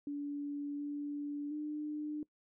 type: tone with pitch steps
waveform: sine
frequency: 287.9 / 290.1 / 300.3 Hz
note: D4 / D4 / D4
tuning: -34 / -21 / +39 cents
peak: -36 dBFS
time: 0.07-2.23 s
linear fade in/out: 2 ms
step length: 720 ms
effects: noise-tail reverb RT60 0.1 s tail -22 dB re dry